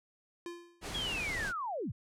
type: tone with exponential decay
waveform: square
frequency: 345.4 Hz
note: F4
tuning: 19 cents flat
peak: -38 dBFS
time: 0.46-0.91 s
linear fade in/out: 1 ms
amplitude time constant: 97 ms
type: noise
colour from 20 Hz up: pink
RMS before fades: -40 dBFS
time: 0.81-1.53 s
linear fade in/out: 50 ms
type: linear sweep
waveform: sine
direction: down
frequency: 3384 to 67.8 Hz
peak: -34 dBFS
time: 0.94-1.92 s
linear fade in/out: 10 ms
effects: low-pass 9000 Hz 12 dB/octave